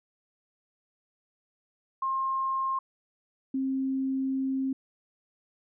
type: tone pair in turn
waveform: sine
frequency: 1065 / 266.2 Hz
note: C6 / C4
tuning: +30 / +30 cents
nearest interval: 2 octaves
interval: 2400 cents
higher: first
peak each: -26 dBFS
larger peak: neither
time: 2.02-2.79 / 3.54-4.73 s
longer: second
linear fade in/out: 5 ms
effects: none